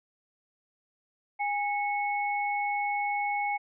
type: tone pair together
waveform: sine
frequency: 818.8 / 2200 Hz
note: G#5 / C#7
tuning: -25 / -14 cents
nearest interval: octave + perfect fourth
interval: 1711 cents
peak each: -28 / -32 dBFS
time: 1.39-3.58 s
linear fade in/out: 20 ms
effects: none